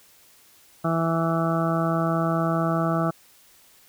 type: harmonic tone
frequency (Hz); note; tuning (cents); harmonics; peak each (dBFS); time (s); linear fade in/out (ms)
164.81; E3; 0; 1 / 2 / 3 / 4 / 5 / 7 / 8 / 9; -24 / -28 / -35 / -27 / -34 / -31 / -30 / -40; 0.84-3.11; 10
effects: white hiss -55 dBFS RMS until 3.88 s